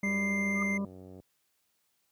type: harmonic tone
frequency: 198.6 Hz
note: G3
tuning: 23 cents sharp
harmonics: 1 / 2 / 3 / 5 / 6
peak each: -30 / -45 / -43 / -47 / -51 dBFS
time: 0.03-0.85 s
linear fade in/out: 2 ms
type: tone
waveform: triangle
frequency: 2093 Hz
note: C7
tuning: in tune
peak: -29 dBFS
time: 0.03-0.78 s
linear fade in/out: 10 ms
type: click train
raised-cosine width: 2 ms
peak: -36 dBFS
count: 107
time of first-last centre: 0.06-1.2 s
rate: 93 Hz
type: tone with exponential growth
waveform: sine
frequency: 1206 Hz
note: D6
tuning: 46 cents sharp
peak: -30 dBFS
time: 0.5-0.63 s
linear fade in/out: 5 ms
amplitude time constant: 28 ms
effects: white hiss -75 dBFS RMS until 2.11 s + high-pass 60 Hz 12 dB/octave